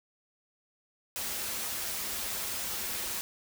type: noise with comb filter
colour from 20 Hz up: white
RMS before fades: -35 dBFS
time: 1.16-3.21 s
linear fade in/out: 0 ms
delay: 6.8 ms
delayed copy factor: -0.5
effects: none